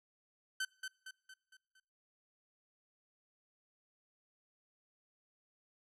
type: tone with echo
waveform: sawtooth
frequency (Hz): 1531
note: G6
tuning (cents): -41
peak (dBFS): -31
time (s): 0.6-0.65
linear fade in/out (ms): 5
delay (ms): 230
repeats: 5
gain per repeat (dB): -6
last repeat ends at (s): 1.8
effects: noise-tail reverb RT60 1.0 s tail -26 dB re dry + low-pass 11000 Hz 12 dB/octave